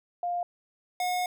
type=tone pair in turn; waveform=sine / square; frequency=703 / 724 Hz; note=F5 / F#5; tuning=+11 / -38 cents; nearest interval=minor second; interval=51 cents; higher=second; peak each=-27 dBFS; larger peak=neither; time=0.23-0.43 / 1-1.26 s; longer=second; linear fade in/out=2 ms; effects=none